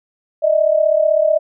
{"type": "tone pair together", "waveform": "sine", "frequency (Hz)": [603.1, 639], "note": ["D5", "D#5"], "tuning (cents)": [46, 46], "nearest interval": "minor second", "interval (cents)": 100, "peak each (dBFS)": -14, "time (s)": [0.42, 1.39], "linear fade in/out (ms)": 20, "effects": []}